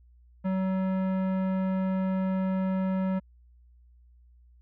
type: tone with tanh clipping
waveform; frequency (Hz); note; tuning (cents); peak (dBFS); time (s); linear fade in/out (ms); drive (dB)
sine; 188.8; F#3; +35; -27; 0.44-3.2; 20; 16
effects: added 60 Hz sine -54 dBFS peak until 4.61 s